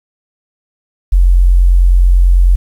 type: tone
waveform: sine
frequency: 44.58 Hz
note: F1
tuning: 36 cents sharp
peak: -4 dBFS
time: 1.12-2.56 s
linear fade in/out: 10 ms
effects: 7-bit